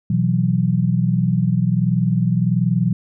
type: chord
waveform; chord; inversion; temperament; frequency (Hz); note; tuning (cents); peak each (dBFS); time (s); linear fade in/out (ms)
sine; B suspended fourth; none; equal; 123.47 / 164.81 / 185; B2 / E3 / F#3; 0 / 0 / 0; -19; 0.1-2.93; 5
effects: none